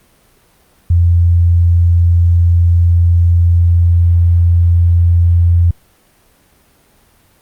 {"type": "tone", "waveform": "sine", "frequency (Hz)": 86, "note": "F2", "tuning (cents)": -26, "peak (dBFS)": -6, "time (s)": [0.9, 5.71], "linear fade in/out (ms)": 5, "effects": ["pink hiss -51 dBFS RMS until 7.41 s", "Opus 32 kbps"]}